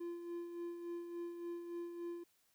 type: tone with tremolo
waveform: triangle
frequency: 344.3 Hz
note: F4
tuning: 25 cents flat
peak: -38 dBFS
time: 0-2.24 s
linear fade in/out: 10 ms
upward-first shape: sine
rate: 3.5 Hz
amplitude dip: 50%
effects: white hiss -75 dBFS RMS until 2.54 s